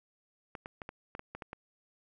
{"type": "clicks", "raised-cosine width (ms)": 0.5, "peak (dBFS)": -26, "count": 9, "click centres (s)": [0.552, 0.659, 0.818, 0.891, 1.151, 1.194, 1.35, 1.422, 1.531], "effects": []}